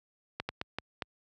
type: slowing click train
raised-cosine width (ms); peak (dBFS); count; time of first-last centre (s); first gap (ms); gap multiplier
0.3; -17; 5; 0.4-1.022; 90; 1.38
effects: high-pass 60 Hz 12 dB/octave